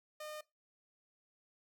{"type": "tone", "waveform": "sawtooth", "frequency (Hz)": 609, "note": "D#5", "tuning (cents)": -37, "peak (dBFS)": -40, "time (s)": [0.2, 0.41], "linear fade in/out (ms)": 5, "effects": ["noise-tail reverb RT60 0.2 s tail -19 dB re dry"]}